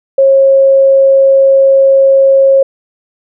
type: tone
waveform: sine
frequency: 542 Hz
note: C#5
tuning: 39 cents flat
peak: -3 dBFS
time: 0.18-2.63 s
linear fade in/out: 5 ms
effects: none